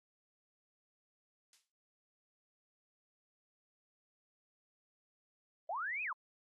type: noise with exponential decay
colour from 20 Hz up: violet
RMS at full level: -46 dBFS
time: 1.53-1.72 s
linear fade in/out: 2 ms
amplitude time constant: 40 ms
type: linear two-way sweep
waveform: sine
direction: up then down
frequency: 607 to 2600 to 915 Hz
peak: -36 dBFS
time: 5.69-6.13 s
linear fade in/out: 5 ms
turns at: 6.03 s
effects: low-pass 5000 Hz 12 dB/octave + AAC 32 kbps